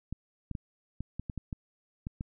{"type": "clicks", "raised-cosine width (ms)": 5, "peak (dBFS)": -23, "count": 10, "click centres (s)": [0.126, 0.513, 0.552, 1.006, 1.196, 1.298, 1.377, 1.528, 2.069, 2.209], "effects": []}